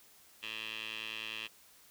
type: tone with band-pass filter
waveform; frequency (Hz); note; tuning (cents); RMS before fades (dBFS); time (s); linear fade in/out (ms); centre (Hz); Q
15% pulse; 110; A2; 0; -42; 0.42-1.48; 20; 2900; 7.6
effects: white hiss -61 dBFS RMS until 1.9 s